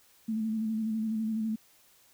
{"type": "tone with vibrato", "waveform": "sine", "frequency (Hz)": 220, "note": "A3", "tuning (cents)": 0, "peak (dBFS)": -28, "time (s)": [0.28, 1.56], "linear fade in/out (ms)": 10, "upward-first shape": "square", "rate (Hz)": 12, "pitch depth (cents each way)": 29, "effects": ["white hiss -62 dBFS RMS until 2.13 s"]}